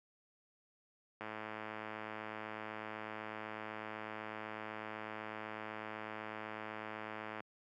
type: click train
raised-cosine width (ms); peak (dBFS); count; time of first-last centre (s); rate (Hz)
0.5; -28; 670; 1.21-7.404; 108
effects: high-pass 150 Hz 12 dB/octave